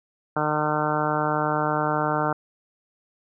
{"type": "harmonic tone", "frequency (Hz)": 151.6, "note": "D#3", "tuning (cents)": -45, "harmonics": [1, 2, 3, 4, 5, 6, 7, 8, 9, 10], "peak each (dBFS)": [-30, -30, -31, -29, -29, -29, -33, -32, -29, -35], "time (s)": [0.36, 2.33], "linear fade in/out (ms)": 5, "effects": []}